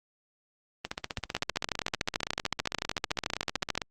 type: two click trains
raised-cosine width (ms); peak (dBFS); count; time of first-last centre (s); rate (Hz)
0.2; -14 / -10; 47 / 34; 0.85-3.818 / 1.35-3.776; 15.5 / 13.6
effects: Opus 32 kbps